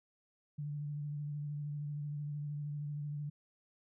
sine tone with vibrato, 146.83 Hz, D3, in tune, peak -37 dBFS, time 0.58-3.3 s, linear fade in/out 10 ms, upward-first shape triangle, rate 13 Hz, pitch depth 31 cents each way, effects none

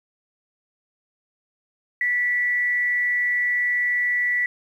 sine tone with frequency modulation, 1959 Hz, B6, 15 cents flat, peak -19 dBFS, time 2.01-4.46 s, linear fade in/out 2 ms, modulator 217 Hz, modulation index 0.22, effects 9-bit

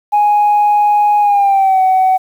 sine tone with pitch glide, 830.6 to 752.9 Hz, G#5 to F#5, 0 to +30 cents, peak -6 dBFS, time 0.12-2.18 s, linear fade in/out 20 ms, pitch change -170 cents, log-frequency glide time 1.2-1.81 s, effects tanh soft clip ceiling -5 dBFS + 7-bit

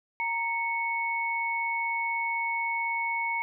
sine tone pair together, 929.6 / 2211 Hz, A#5 / C#7, -5 / -5 cents, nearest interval octave + minor third, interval 1500 cents, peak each -30 / -29 dBFS, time 0.2-3.42 s, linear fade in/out 0 ms, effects none

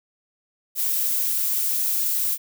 violet noise, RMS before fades -23 dBFS, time 0.75-2.38 s, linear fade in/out 50 ms, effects none

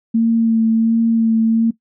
sine tone with vibrato, 226.4 Hz, A3, 50 cents sharp, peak -11 dBFS, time 0.14-1.71 s, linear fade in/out 10 ms, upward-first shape sine, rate 1.4 Hz, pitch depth 18 cents each way, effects noise-tail reverb RT60 0.1 s tail -18 dB re dry

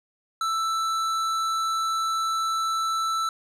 sine tone with hard clipping, 1324 Hz, E6, 7 cents sharp, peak -25 dBFS, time 0.41-3.29 s, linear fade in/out 2 ms, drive 12 dB, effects none

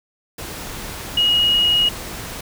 sine tone in noise, 2887 Hz, F#7, 43 cents flat, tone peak -13 dBFS, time 1.17-1.89 s, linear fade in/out 5 ms, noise pink, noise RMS -31 dBFS, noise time 0.38-2.41 s, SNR +15 dB, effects none

